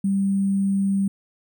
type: tone with sample-and-hold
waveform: sine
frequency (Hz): 196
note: G3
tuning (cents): 0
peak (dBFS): -18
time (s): 0.04-1.08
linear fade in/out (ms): 5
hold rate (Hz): 8820
effects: none